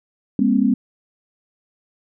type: tone cluster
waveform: sine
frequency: 203.8 / 238.4 / 268.3 Hz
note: G#3 / A#3 / C4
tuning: -32 / +39 / +44 cents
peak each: -18 dBFS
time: 0.39-0.74 s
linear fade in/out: 2 ms
effects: none